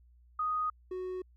sine / triangle tone pair in turn, 1244.5 / 368.9 Hz, D#6 / F#4, 0 / -5 cents, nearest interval octave + major sixth, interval 2105 cents, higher first, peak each -29 / -33 dBFS, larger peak first, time 0.39-0.7 / 0.91-1.22 s, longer neither, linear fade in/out 5 ms, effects added 60 Hz sine -58 dBFS peak until 1.36 s

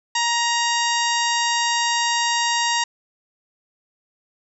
harmonic tone, 940 Hz, A#5, 14 cents sharp, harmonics 1 / 2 / 3 / 4 / 5 / 6 / 7 / 8, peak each -22 / -25 / -27 / -28 / -29 / -30 / -30 / -31 dBFS, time 0.15-2.84 s, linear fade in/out 5 ms, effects none

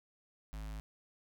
square tone with notch filter, 52.5 Hz, G#1, 19 cents sharp, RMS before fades -43 dBFS, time 0.53-0.8 s, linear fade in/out 0 ms, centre 410 Hz, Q 1.4, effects none

